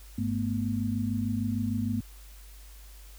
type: tone cluster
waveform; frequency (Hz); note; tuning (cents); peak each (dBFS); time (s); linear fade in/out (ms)
sine; 101.2 / 219.2 / 245.8; G#2 / A3 / B3; -44 / -6 / -8; -31; 0.18-2.01; 5
effects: added 50 Hz sine -46 dBFS peak until 3.18 s + white hiss -55 dBFS RMS until 3.18 s